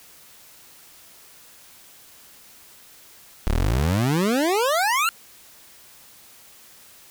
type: exponential sweep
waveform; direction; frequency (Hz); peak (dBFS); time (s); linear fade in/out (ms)
25% pulse; up; 32.7 to 1419; -15; 3.47-5.09; 0
effects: white hiss -49 dBFS RMS until 7.1 s